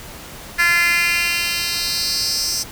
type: tone with high-pass filter sweep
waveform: 10% pulse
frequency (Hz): 344.7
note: F4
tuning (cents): -23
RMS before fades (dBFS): -19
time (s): 0.58-2.64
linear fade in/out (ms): 20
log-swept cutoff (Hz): 1800 to 6000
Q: 3.3
effects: pink hiss -36 dBFS RMS until 2.71 s